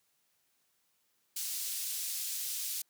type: band-pass noise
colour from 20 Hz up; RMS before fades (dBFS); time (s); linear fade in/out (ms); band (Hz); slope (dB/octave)
white; -37; 1.36-2.82; 5; 4000 to 16000; 12
effects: white hiss -75 dBFS RMS until 2.89 s + high-pass 80 Hz 12 dB/octave